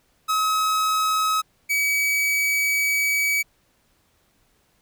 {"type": "tone pair in turn", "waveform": "45% pulse", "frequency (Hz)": [1278, 2277], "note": ["D#6", "C#7"], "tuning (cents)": [46, 46], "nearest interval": "minor seventh", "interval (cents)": 1000, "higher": "second", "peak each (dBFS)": -19, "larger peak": "neither", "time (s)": [[0.28, 1.42], [1.69, 3.43]], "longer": "second", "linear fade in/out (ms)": 20, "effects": ["pink hiss -64 dBFS RMS until 4.81 s"]}